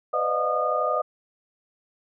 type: tone cluster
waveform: sine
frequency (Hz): 503 / 590 / 622 / 714 / 1223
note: B4 / D5 / D#5 / F5 / D#6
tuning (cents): +32 / +8 / -1 / +38 / -30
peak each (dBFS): -29 / -31 / -27 / -30 / -25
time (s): 0.13-1.02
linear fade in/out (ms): 10
effects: none